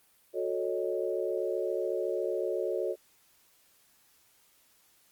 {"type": "chord", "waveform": "sine", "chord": "D# half-diminished seventh", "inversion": "first", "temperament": "equal with one note detuned", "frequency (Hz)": [366.4, 440, 554.4, 622.3], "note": ["F#4", "A4", "C#5", "D#5"], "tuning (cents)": [-17, 0, 0, 0], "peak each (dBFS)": [-33, -34, -34, -37], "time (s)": [0.33, 2.96], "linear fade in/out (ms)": 50, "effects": ["white hiss -65 dBFS RMS until 5.11 s", "Opus 32 kbps"]}